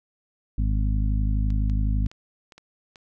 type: harmonic tone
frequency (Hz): 51.91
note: G#1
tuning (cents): 0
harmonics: 1 / 2 / 3 / 4 / 5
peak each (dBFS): -21 / -27 / -36 / -33 / -36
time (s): 0.58-2.07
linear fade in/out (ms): 5
type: clicks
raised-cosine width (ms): 0.2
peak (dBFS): -29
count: 7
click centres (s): 1.504 / 1.698 / 2.062 / 2.115 / 2.522 / 2.58 / 2.958
effects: none